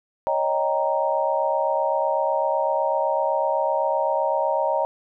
sine chord, Eb dominant seventh, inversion third, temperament equal, 554.4 / 622.3 / 784 / 932.3 Hz, Db5 / Eb5 / G5 / Bb5, 0 / 0 / 0 / 0 cents, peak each -25 / -24 / -28 / -24 dBFS, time 0.27-4.85 s, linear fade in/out 0 ms, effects none

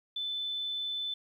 sine tone, 3515 Hz, A7, 2 cents flat, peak -32 dBFS, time 0.16-1.14 s, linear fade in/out 5 ms, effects 11-bit

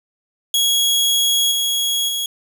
sawtooth tone with level steps, 3322 Hz, G#7, in tune, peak -11 / -14 / -17 dBFS, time 0.54-2.26 s, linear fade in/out 2 ms, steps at 1.51 / 2.08 s, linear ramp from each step 10 ms, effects 7-bit

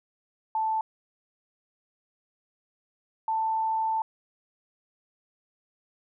sine tone pair in turn, 880 / 886.1 Hz, A5 / A5, 0 / +12 cents, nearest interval unison, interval 12 cents, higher second, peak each -24 dBFS, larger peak neither, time 0.55-0.81 / 3.28-4.02 s, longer second, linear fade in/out 2 ms, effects none

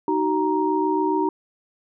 sine tone cluster, 310.4 / 377.7 / 936 Hz, D#4 / F#4 / A#5, -4 / +36 / +7 cents, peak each -23 dBFS, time 0.08-1.29 s, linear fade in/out 2 ms, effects none

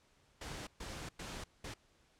pink noise bursts at uneven times, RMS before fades -45 dBFS, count 4, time 0.41-0.67 / 0.8-1.09 / 1.19-1.44 / 1.64-1.74 s, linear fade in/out 5 ms, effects pink hiss -70 dBFS RMS until 2.19 s + low-pass 8000 Hz 12 dB/octave

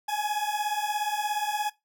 40% pulse beating tone pair, 830.6 / 847.6 Hz, G#5 / G#5, 0 / +35 cents, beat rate 17 Hz, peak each -29 dBFS, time 0.08-1.7 s, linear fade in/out 10 ms, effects noise-tail reverb RT60 0.2 s tail -20 dB re dry

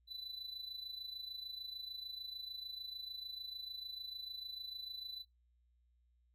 triangle tone with amplitude modulation, 3990 Hz, B7, 17 cents sharp, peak -40 dBFS, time 0.07-5.25 s, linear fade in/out 50 ms, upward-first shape sine, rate 26.7 Hz, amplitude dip 70%, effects noise-tail reverb RT60 0.2 s tail -21 dB re dry + added 60 Hz sine -70 dBFS peak until 6.34 s

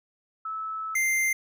sine / square tone pair in turn, 1305 / 2091 Hz, E6 / C7, -18 / -2 cents, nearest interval minor sixth, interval 816 cents, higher second, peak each -30 / -23 dBFS, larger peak second, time 0.45-0.95 / 0.95-1.33 s, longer first, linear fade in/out 5 ms, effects none

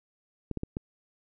clicks, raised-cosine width 3 ms, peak -19 dBFS, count 4, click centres 0.513 / 0.573 / 0.634 / 0.769 s, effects none

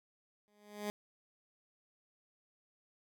15% pulse tone with exponential growth, 207.7 Hz, G#3, in tune, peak -28 dBFS, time 0.48-0.9 s, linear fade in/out 0 ms, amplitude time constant 90 ms, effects none

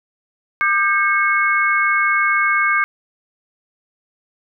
sine tone cluster, 1201 / 1586 / 2186 Hz, D6 / G6 / C#7, +38 / +20 / -25 cents, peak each -18 dBFS, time 0.61-2.84 s, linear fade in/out 0 ms, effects none

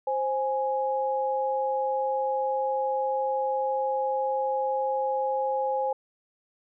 sine tone pair together, 526 / 831.8 Hz, C5 / G#5, +9 / +2 cents, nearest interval minor sixth, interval 793 cents, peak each -27 dBFS, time 0.07-5.93 s, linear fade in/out 5 ms, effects none

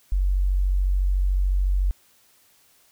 sine tone, 46.91 Hz, F#1, 25 cents sharp, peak -18 dBFS, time 0.12-1.91 s, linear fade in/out 0 ms, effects white hiss -59 dBFS RMS until 2.91 s

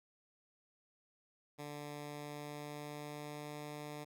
10% pulse tone with pitch glide, 146.83 to 148.62 Hz, D3 to D3, 0 to +21 cents, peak -36 dBFS, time 1.58-4.05 s, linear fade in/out 20 ms, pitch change +21 cents, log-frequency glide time 1.98-3.6 s, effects none

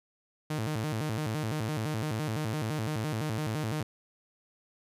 sawtooth tone with vibrato, 129.9 Hz, C3, 12 cents flat, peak -26 dBFS, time 0.5-3.83 s, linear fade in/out 5 ms, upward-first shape square, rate 5.9 Hz, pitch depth 290 cents each way, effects resampled to 32000 Hz

